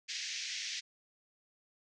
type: band-pass noise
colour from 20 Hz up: white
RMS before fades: -40 dBFS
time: 0.08-0.81 s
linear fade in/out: 20 ms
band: 1800 to 6300 Hz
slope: 48 dB/octave
effects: none